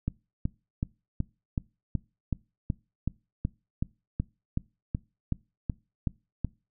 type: click train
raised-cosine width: 5 ms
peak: -15 dBFS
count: 18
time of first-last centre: 0.08-6.447 s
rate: 2.67 Hz
effects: noise-tail reverb RT60 0.3 s tail -23 dB re dry